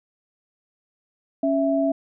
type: tone pair together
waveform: sine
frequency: 277.2 / 659.3 Hz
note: C#4 / E5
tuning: 0 / 0 cents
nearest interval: octave + minor third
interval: 1500 cents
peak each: -21 dBFS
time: 1.43-1.92 s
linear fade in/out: 5 ms
effects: none